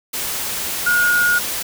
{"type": "tone in noise", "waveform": "sine", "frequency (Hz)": 1439, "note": "F#6", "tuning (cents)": -49, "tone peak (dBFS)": -13, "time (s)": [0.86, 1.39], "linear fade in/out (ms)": 10, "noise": "white", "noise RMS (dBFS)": -24, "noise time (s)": [0.13, 1.63], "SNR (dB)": 8, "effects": []}